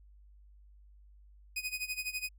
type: tone with tremolo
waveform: sawtooth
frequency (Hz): 2497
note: D#7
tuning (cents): +6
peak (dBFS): -29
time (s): 1.56-2.29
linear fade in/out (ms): 5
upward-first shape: sine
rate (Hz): 12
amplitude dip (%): 85
effects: added 50 Hz sine -55 dBFS peak until 2.38 s